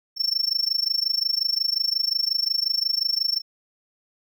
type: tone with amplitude modulation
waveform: triangle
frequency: 5410 Hz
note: E8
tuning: 44 cents sharp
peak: -16 dBFS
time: 0.16-3.42 s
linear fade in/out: 50 ms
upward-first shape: sine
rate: 25.6 Hz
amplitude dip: 95%
effects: none